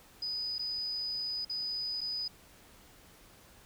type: tone with dropouts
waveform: sine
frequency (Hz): 4978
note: D#8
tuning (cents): 0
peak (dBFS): -33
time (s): 0.22-2.28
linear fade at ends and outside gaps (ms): 5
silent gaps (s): 0.583-0.592 / 1.449-1.496 / 2.008-2.013
effects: pink hiss -58 dBFS RMS until 3.65 s